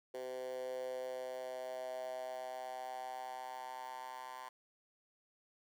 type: tone with high-pass filter sweep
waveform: 10% pulse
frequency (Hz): 128.1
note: C3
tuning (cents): -36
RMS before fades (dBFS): -44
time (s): 0.14-4.49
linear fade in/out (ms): 5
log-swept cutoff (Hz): 450 to 1000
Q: 6
effects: none